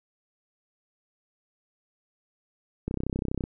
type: click train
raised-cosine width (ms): 3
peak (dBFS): -16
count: 19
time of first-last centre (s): 2.88-3.439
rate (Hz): 32.2
effects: none